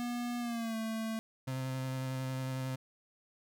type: tone with pitch glide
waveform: square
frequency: 241.4 to 222.6 Hz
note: B3 to A3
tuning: -39 to +20 cents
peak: -35 dBFS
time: 0-1.19 s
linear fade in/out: 0 ms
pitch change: -141 cents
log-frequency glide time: 0.39-0.76 s
type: tone with vibrato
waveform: 35% pulse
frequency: 130.81 Hz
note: C3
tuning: in tune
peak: -33 dBFS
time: 1.47-2.76 s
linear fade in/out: 10 ms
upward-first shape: square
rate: 11 Hz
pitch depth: 10 cents each way
effects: none